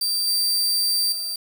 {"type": "tone with level steps", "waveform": "sawtooth", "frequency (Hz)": 4677, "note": "D8", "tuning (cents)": -8, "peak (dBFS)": [-18, -16, -23], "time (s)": [0.01, 1.36], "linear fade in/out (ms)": 5, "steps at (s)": [0.27, 1.12], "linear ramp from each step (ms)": 5, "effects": ["7-bit"]}